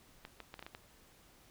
clicks, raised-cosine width 0.3 ms, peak -30 dBFS, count 7, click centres 0.251 / 0.403 / 0.541 / 0.593 / 0.626 / 0.665 / 0.749 s, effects pink hiss -63 dBFS RMS until 1.5 s

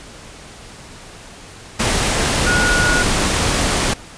sine tone in noise, 1448 Hz, F#6, 38 cents flat, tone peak -16 dBFS, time 2.46-3.03 s, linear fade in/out 10 ms, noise pink, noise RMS -17 dBFS, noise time 1.79-3.94 s, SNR -2 dB, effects pink hiss -38 dBFS RMS until 4.17 s + resampled to 22050 Hz

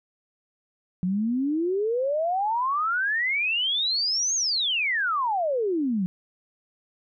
sine exponential two-way sweep, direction up then down, 175.9 to 6650 to 175.9 Hz, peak -22 dBFS, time 1.03-6.06 s, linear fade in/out 0 ms, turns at 4.35 s, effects none

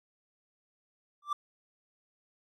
triangle tone with exponential growth, 1174.7 Hz, D6, in tune, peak -23 dBFS, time 1.22-1.33 s, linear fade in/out 5 ms, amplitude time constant 22 ms, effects none

